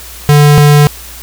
square tone pair in turn, 146.83 / 146.83 Hz, D3 / D3, 0 / 0 cents, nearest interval unison, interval 0 cents, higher neither, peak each -3 dBFS, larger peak neither, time 0.29-0.58 / 0.58-0.87 s, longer neither, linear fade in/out 0 ms, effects added 60 Hz sine -32 dBFS peak until 1.22 s + white hiss -30 dBFS RMS until 1.22 s

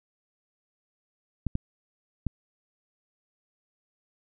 clicks, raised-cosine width 5 ms, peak -15 dBFS, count 3, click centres 1.467 / 1.554 / 2.267 s, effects none

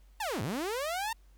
sawtooth linear two-way sweep, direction down then up, 928 to 92.5 to 928 Hz, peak -28 dBFS, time 0.2-1.13 s, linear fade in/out 5 ms, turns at 0.42 s, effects added 48 Hz sine -55 dBFS peak until 1.37 s + pink hiss -70 dBFS RMS until 1.37 s

